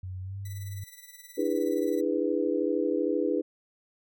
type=tone with pitch glide; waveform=sine; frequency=92.5 to 98.57 Hz; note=F#2 to G2; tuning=0 to +10 cents; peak=-34 dBFS; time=0.03-0.84 s; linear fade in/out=5 ms; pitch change=+110 cents; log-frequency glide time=0.21-0.37 s
type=tone with tremolo; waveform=5% pulse; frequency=1975.5 Hz; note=B6; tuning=in tune; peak=-34 dBFS; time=0.45-2.01 s; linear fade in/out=5 ms; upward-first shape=sine; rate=19 Hz; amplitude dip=65%
type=chord; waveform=sine; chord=E dominant seventh; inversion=third; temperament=just; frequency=296.7 / 329.6 / 412 / 494.4 Hz; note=D4 / E4 / G#4 / B4; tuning=+18 / 0 / -14 / +2 cents; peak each=-30 dBFS; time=1.37-3.42 s; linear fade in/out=20 ms
effects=none